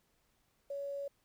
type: tone with quantisation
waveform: sine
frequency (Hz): 562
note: C#5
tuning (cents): +24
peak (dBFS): -37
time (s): 0.7-1.08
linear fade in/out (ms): 5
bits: 11
effects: pink hiss -75 dBFS RMS until 1.24 s